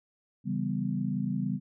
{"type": "chord", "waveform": "sine", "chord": "C# half-diminished seventh", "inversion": "none", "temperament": "equal", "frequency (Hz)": [138.59, 164.81, 196, 246.9], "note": ["C#3", "E3", "G3", "B3"], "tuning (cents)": [0, 0, 0, 0], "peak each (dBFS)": [-34, -36, -31, -34], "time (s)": [0.44, 1.6], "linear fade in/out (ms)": 50, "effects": []}